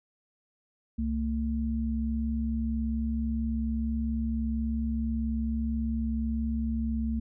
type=tone pair together; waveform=sine; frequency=66.98 / 225.3 Hz; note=C2 / A3; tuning=+41 / +41 cents; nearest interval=octave + major sixth; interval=2100 cents; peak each=-30 / -29 dBFS; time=0.98-7.2 s; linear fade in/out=10 ms; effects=none